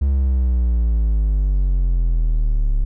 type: exponential sweep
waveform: triangle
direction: down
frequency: 70 to 34.65 Hz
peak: -12 dBFS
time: 0.01-2.85 s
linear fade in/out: 10 ms
effects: none